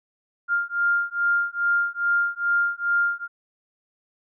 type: beating tone pair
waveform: sine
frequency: 1400 / 1402.4 Hz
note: F6 / F6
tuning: +4 / +7 cents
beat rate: 2.4 Hz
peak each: -23 / -23 dBFS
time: 0.48-3.28 s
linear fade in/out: 50 ms
effects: none